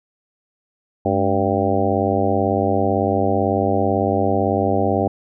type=harmonic tone with a mistuned harmonic; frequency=98 Hz; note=G2; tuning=in tune; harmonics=1 / 2 / 3 / 4 / 5 / 6 / 7 / 8; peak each=-24 / -24 / -24 / -24 / -24 / -24 / -24 / -24 dBFS; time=1.05-5.08 s; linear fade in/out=5 ms; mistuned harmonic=2; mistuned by=+130 cents; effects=none